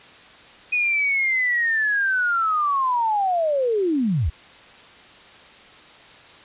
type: linear sweep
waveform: sine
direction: down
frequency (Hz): 2489 to 57.9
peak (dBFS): -18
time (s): 0.72-4.3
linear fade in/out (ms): 10
effects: white hiss -46 dBFS RMS until 6.44 s + resampled to 8000 Hz